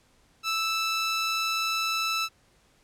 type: tone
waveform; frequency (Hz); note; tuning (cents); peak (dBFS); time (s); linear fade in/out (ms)
15% pulse; 1318.5; E6; 0; -19; 0.43-2.29; 50
effects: pink hiss -63 dBFS RMS until 2.83 s + low-pass 10000 Hz 12 dB/octave